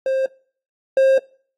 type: tone pair in turn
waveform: triangle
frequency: 530 / 533.4 Hz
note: C5 / C5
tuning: +22 / +33 cents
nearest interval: unison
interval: 11 cents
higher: second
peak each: -15 / -9 dBFS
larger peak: second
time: 0.06-0.26 / 0.97-1.18 s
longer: second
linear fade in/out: 2 ms
effects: noise-tail reverb RT60 0.5 s tail -24 dB re dry + AAC 32 kbps